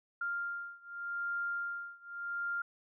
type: beating tone pair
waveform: sine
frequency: 1396.9 / 1397.74 Hz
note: F6 / F6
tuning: 0 / +1 cents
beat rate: 0.84 Hz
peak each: -38 / -39 dBFS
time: 0.21-2.62 s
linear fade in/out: 5 ms
effects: none